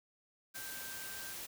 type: tone in noise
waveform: sine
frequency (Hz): 1568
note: G6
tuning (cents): 0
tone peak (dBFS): -49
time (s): 0.54-1.34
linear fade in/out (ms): 20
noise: white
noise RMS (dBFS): -45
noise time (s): 0.54-1.47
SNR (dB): -7
effects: none